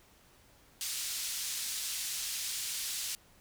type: band-pass noise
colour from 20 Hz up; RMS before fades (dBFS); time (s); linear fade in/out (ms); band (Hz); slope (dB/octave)
pink; -37; 0.81-3.15; 0; 4100 to 12000; 12
effects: pink hiss -62 dBFS RMS until 3.4 s